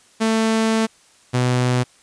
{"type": "tone pair in turn", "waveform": "sawtooth", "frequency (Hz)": [222.4, 124.82], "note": ["A3", "B2"], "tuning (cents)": [19, 19], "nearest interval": "minor seventh", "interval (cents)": 1000, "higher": "first", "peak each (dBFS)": -12, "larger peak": "neither", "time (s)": [[0.2, 0.87], [1.33, 1.84]], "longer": "first", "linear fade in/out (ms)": 20, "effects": ["white hiss -53 dBFS RMS until 2.02 s", "resampled to 22050 Hz"]}